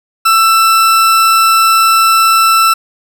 40% pulse tone, 1331 Hz, E6, 16 cents sharp, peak -5 dBFS, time 0.25-2.74 s, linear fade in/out 10 ms, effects none

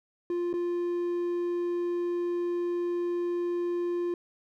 triangle tone with dropouts, 349.2 Hz, F4, in tune, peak -25 dBFS, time 0.3-4.14 s, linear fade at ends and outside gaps 2 ms, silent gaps 0.53-0.538 s, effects none

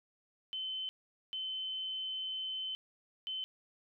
sine tone bursts at uneven times, 3061 Hz, G7, 42 cents flat, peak -36 dBFS, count 3, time 0.53-0.89 / 1.33-2.75 / 3.27-3.44 s, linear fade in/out 0 ms, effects none

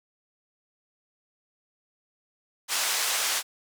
white band-pass noise, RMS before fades -27 dBFS, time 2.68-3.43 s, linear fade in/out 50 ms, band 690 to 8400 Hz, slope 12 dB/octave, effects none

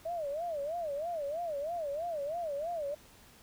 sine tone with vibrato, 626 Hz, D#5, 10 cents sharp, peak -33 dBFS, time 0.05-2.95 s, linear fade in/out 10 ms, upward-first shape sine, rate 3.1 Hz, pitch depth 200 cents each way, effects pink hiss -58 dBFS RMS until 3.42 s

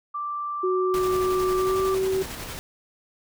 sine tone, 1174.7 Hz, D6, in tune, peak -27 dBFS, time 0.14-1.95 s, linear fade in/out 10 ms
sine tone with pitch glide, 370 to 380.4 Hz, F#4 to F#4, 0 to +48 cents, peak -21 dBFS, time 0.63-2.23 s, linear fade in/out 10 ms, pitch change +48 cents, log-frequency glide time 1.54-1.81 s
pink noise with tremolo, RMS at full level -34 dBFS, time 0.94-2.59 s, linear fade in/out 0 ms, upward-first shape square, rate 11 Hz, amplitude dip 30%
effects none

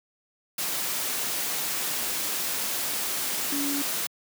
sine tone in noise, 283.9 Hz, C#4, 41 cents sharp, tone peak -28 dBFS, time 3.52-3.82 s, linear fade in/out 5 ms, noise white, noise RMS -29 dBFS, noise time 0.58-4.07 s, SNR -2 dB, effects high-pass 150 Hz 12 dB/octave

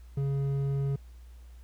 sine tone with hard clipping, 138.59 Hz, C#3, in tune, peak -28 dBFS, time 0.17-0.96 s, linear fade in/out 5 ms, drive 6 dB, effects added 60 Hz sine -46 dBFS peak until 1.63 s + pink hiss -65 dBFS RMS until 1.63 s

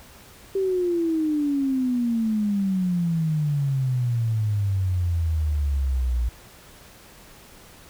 sine exponential sweep, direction down, 392 to 58 Hz, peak -20 dBFS, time 0.55-6.29 s, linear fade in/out 5 ms, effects pink hiss -48 dBFS RMS until 7.89 s

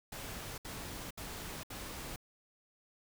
pink noise bursts, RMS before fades -44 dBFS, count 4, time 0.12-2.161 s, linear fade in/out 5 ms, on 460 ms, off 67 ms, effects none

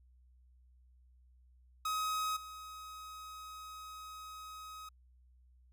45% pulse tone with level steps, 1266 Hz, D#6, 30 cents sharp, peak -33 / -46 dBFS, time 1.85-4.89 s, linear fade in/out 5 ms, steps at 2.36 s, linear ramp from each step 10 ms, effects added 62 Hz sine -61 dBFS peak until 5.72 s

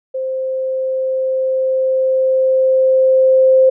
sine tone with level ramp, 523.3 Hz, C5, in tune, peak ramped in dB -18 to -6 dBFS, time 0.14-3.7 s, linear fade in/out 10 ms, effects none

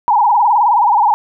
sine tone with vibrato, 894 Hz, A5, 27 cents sharp, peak -8 dBFS, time 0.08-1.14 s, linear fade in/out 0 ms, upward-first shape sine, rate 19 Hz, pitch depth 170 cents each way, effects none

